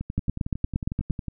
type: two click trains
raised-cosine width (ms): 5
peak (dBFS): -18 / -12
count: 15 / 9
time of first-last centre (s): 0.01-1.283 / 0.18-1.107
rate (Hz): 11 / 8.63
effects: none